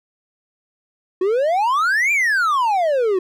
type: exponential two-way sweep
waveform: triangle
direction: up then down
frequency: 357.2 to 2421 to 357.2 Hz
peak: -13 dBFS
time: 1.21-3.19 s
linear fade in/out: 5 ms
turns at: 2.12 s
effects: none